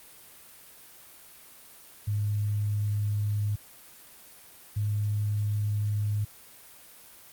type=tone pair in turn; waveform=sine; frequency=103.83 / 104.34 Hz; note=G#2 / G#2; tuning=0 / +9 cents; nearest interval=unison; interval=9 cents; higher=second; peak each=-25 dBFS; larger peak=neither; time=2.07-3.56 / 4.76-6.25 s; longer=neither; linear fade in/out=10 ms; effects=white hiss -51 dBFS RMS until 7.32 s + Opus 32 kbps